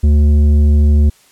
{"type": "tone with tanh clipping", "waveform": "sine", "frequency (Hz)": 73.9, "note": "D2", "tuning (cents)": 11, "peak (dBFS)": -8, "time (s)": [0.03, 1.1], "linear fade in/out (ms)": 10, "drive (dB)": 9, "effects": ["white hiss -49 dBFS RMS until 1.31 s", "low-pass 11000 Hz 12 dB/octave"]}